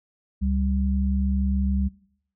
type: tone pair together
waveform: sine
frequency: 69.22 / 196 Hz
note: C#2 / G3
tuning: -2 / 0 cents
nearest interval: octave + tritone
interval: 1802 cents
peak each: -22 / -25 dBFS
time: 0.41-1.89 s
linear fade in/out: 20 ms
effects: noise-tail reverb RT60 0.7 s tail -22 dB re dry